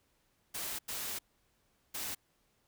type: noise bursts at uneven times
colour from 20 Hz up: white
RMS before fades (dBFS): -39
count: 3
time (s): 0.54-0.79 / 0.88-1.19 / 1.94-2.15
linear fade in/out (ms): 10
effects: pink hiss -74 dBFS RMS until 2.67 s